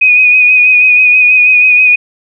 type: tone with vibrato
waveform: sine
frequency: 2489 Hz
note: D#7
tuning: in tune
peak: -3 dBFS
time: 0.01-1.96 s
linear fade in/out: 10 ms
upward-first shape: sine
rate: 6.2 Hz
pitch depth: 28 cents each way
effects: none